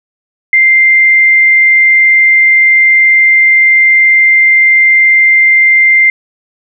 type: tone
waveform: sine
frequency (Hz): 2093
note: C7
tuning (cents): 0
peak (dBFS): -3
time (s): 0.53-6.1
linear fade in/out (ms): 2
effects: none